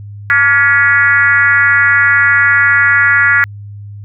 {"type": "tone with frequency modulation", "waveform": "sine", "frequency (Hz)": 1683, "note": "G#6", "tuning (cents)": 23, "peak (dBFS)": -6, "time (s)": [0.3, 3.44], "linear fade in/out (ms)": 0, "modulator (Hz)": 266, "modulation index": 1.4, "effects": ["added 102 Hz sine -26 dBFS peak until 4.04 s"]}